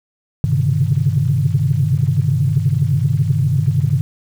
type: tone cluster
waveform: sine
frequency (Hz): 99.4 / 123.8 / 134.6 / 142.6 / 155.2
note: G2 / B2 / C3 / C#3 / D#3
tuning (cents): +25 / +5 / +49 / +49 / -4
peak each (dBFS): -19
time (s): 0.44-4.01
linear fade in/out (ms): 0
effects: tanh soft clip ceiling -3 dBFS + 7-bit